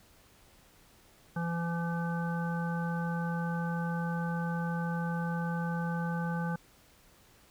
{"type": "harmonic tone", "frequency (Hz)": 169.2, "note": "E3", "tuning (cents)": 45, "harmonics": [1, 3, 5, 7, 9], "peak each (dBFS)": [-31, -42, -40, -45, -41], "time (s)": [1.36, 6.56], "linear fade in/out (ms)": 5, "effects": ["pink hiss -61 dBFS RMS until 7.5 s"]}